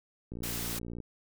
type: click train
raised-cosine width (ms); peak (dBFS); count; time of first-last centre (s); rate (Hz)
3; -28; 41; 0.32-1.003; 58.6
type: noise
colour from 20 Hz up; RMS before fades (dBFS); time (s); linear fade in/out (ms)
white; -37; 0.43-0.79; 5
effects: none